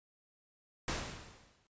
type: noise with exponential decay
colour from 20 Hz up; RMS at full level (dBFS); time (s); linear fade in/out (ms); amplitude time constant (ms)
pink; -34; 0.88-1.67; 2; 170
effects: noise-tail reverb RT60 0.1 s tail -21 dB re dry + resampled to 16000 Hz